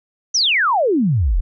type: exponential sweep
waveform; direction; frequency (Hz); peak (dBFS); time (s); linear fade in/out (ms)
sine; down; 6250 to 34.65; -13; 0.34-1.41; 10
effects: none